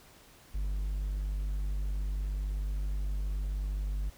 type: tone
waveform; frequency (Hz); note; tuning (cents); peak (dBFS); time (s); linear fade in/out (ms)
triangle; 49.6; G1; +21; -28; 0.54-4.1; 10
effects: pink hiss -57 dBFS RMS until 4.17 s